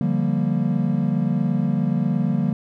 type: chord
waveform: triangle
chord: G minor seventh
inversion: second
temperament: equal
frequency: 146.83 / 174.61 / 196 / 233.1 Hz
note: D3 / F3 / G3 / Bb3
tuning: 0 / 0 / 0 / 0 cents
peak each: -22 dBFS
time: 0.01-2.53 s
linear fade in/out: 2 ms
effects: none